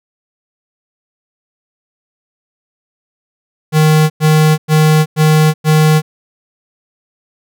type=tone bursts; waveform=square; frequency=155.1 Hz; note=D#3; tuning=5 cents flat; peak=-7 dBFS; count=5; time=3.72-6.02 s; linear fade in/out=50 ms; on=380 ms; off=100 ms; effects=none